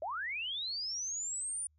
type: linear sweep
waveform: sine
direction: up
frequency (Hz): 571 to 9480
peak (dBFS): -35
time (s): 0.02-1.67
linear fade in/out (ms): 2
effects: added 76 Hz sine -67 dBFS peak until 1.78 s